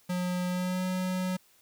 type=tone with pitch glide; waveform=square; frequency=180 to 184.31 Hz; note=F#3 to F#3; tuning=-47 to -6 cents; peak=-29 dBFS; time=0.09-1.37 s; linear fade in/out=10 ms; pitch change=+41 cents; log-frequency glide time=0.48-0.84 s; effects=white hiss -63 dBFS RMS until 1.61 s